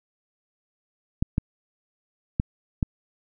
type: clicks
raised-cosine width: 5 ms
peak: -9 dBFS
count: 4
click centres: 1.225 / 1.381 / 2.399 / 2.828 s
effects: none